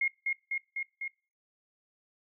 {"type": "tone with echo", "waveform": "sine", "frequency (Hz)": 2146, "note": "C7", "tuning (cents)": 43, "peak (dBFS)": -25, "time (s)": [0.01, 0.08], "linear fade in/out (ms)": 5, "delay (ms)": 250, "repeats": 4, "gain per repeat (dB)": -2, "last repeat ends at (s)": 1.08, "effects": ["noise-tail reverb RT60 0.4 s tail -25 dB re dry"]}